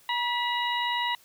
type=harmonic tone with a mistuned harmonic; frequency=959 Hz; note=A#5; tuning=49 cents sharp; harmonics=1 / 2 / 3 / 4; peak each=-28 / -31 / -33 / -34 dBFS; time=0.09-1.15 s; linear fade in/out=2 ms; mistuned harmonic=2; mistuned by=+43 cents; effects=white hiss -58 dBFS RMS until 1.24 s